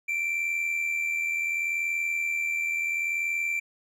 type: tone with amplitude modulation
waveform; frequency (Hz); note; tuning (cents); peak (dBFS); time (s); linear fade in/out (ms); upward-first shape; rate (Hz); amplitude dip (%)
triangle; 2349; D7; 0; -22; 0.08-3.6; 10; sine; 80.7; 45
effects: none